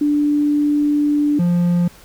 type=tone pair in turn; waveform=sine / triangle; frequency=293.7 / 174.64 Hz; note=D4 / F3; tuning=0 / 0 cents; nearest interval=major sixth; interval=900 cents; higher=first; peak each=-13 / -11 dBFS; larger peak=second; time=0.01-1.39 / 1.39-1.88 s; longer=first; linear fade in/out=5 ms; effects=pink hiss -45 dBFS RMS until 2.04 s